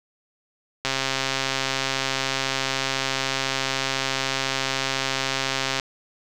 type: click train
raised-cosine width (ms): 0.2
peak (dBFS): -6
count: 664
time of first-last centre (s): 0.85-5.798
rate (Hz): 134
effects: none